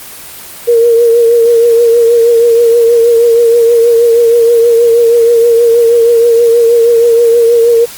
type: tone with vibrato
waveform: sine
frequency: 466.4 Hz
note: A#4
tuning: 1 cent sharp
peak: -3 dBFS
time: 0.67-7.86 s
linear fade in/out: 20 ms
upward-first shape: triangle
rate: 6.3 Hz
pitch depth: 47 cents each way
effects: white hiss -28 dBFS RMS until 7.97 s + Opus 24 kbps